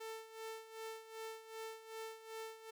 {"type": "tone with tremolo", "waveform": "sawtooth", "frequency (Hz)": 444.8, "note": "A4", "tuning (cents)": 19, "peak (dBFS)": -40, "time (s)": [0, 2.71], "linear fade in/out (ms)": 10, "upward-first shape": "sine", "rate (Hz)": 2.6, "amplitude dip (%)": 75, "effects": []}